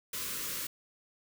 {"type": "band-stop noise", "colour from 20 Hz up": "white", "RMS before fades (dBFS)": -37, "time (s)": [0.13, 0.67], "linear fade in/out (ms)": 5, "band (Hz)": [590, 970], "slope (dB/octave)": 96, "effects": []}